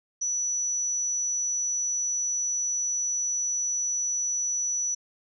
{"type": "tone", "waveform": "sine", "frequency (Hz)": 5920, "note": "F#8", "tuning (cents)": 0, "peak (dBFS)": -25, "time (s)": [0.21, 4.95], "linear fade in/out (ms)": 10, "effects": []}